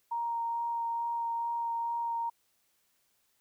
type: tone with vibrato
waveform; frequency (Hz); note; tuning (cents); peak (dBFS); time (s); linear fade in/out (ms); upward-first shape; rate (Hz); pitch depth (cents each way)
sine; 932.3; A#5; 0; -30; 0.11-2.3; 10; sine; 2.3; 9
effects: white hiss -73 dBFS RMS until 3.4 s